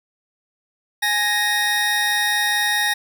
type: tone pair together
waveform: 25% pulse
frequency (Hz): 833 / 1864.7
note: G#5 / A#6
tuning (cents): +5 / 0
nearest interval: octave + major second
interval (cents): 1395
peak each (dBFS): -20 / -15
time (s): 1.02-2.94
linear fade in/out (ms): 10
effects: none